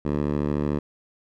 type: tone with band-pass filter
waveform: 10% pulse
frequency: 73.42 Hz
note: D2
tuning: in tune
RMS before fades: -25 dBFS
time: 0.05-0.79 s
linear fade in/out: 5 ms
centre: 270 Hz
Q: 0.51
effects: none